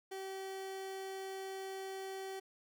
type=tone; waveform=30% pulse; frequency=384.3 Hz; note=G4; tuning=34 cents flat; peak=-39 dBFS; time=0.11-2.4 s; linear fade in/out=10 ms; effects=none